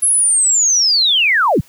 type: linear sweep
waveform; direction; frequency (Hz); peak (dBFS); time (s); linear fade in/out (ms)
sine; down; 10980 to 61.74; -10; 0.02-1.61; 10
effects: white hiss -48 dBFS RMS until 1.68 s